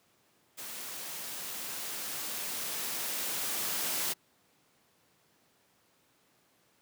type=noise with level ramp; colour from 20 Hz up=white; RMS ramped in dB=-42 to -32 dBFS; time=0.57-4.14 s; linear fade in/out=20 ms; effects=pink hiss -68 dBFS RMS until 6.81 s + high-pass 150 Hz 12 dB/octave